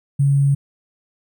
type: tone with sample-and-hold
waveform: sine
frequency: 139.7 Hz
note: C#3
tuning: 14 cents sharp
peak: -12 dBFS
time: 0.19-0.55 s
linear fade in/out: 10 ms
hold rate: 8820 Hz
effects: none